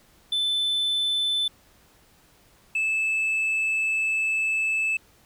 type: tone pair in turn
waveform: sine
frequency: 3520 / 2620 Hz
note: A7 / E7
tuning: 0 / -11 cents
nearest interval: perfect fourth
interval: 511 cents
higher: first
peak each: -19 dBFS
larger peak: neither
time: 0.32-1.48 / 2.75-4.97 s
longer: second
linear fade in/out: 5 ms
effects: tanh soft clip ceiling -21 dBFS + pink hiss -58 dBFS RMS until 5.25 s